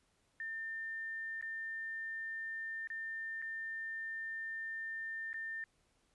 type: tone with dropouts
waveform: sine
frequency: 1800 Hz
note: A6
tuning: 39 cents sharp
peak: -39 dBFS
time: 0.4-5.64 s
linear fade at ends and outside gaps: 1 ms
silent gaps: 1.412-1.425 / 2.873-2.901 / 3.418-3.423 / 5.331-5.342 s
effects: pink hiss -75 dBFS RMS until 6.14 s + resampled to 24000 Hz